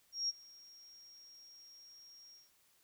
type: tone with ADSR envelope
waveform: sine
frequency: 5588 Hz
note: F8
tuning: in tune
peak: -31 dBFS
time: 0.12-2.51 s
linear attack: 170 ms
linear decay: 25 ms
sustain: -24 dB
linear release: 180 ms
effects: white hiss -71 dBFS RMS until 2.83 s